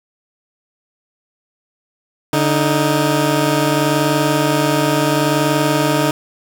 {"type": "tone pair together", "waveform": "15% pulse", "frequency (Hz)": [145.8, 312.3], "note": ["D3", "D#4"], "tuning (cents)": [-12, 7], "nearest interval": "octave + minor second", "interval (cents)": 1319, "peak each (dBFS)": -10, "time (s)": [2.33, 6.11], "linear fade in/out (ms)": 2, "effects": []}